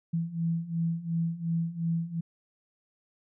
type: beating tone pair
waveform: sine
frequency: 164.81 / 167.61 Hz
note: E3 / E3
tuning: 0 / +29 cents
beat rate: 2.8 Hz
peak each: -32 / -29 dBFS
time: 0.13-2.21 s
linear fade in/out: 10 ms
effects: none